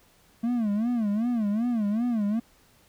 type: tone with vibrato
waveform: triangle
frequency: 223 Hz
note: A3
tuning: 23 cents sharp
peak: -21 dBFS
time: 0.43-2.4 s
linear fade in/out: 10 ms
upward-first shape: sine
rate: 2.6 Hz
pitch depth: 170 cents each way
effects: pink hiss -60 dBFS RMS until 2.88 s